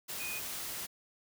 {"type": "tone in noise", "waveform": "sine", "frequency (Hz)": 2482, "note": "D#7", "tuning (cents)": -5, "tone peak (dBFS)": -39, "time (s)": [0.19, 0.4], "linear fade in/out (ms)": 20, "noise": "white", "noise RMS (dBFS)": -40, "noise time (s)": [0.08, 0.87], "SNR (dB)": -2, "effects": []}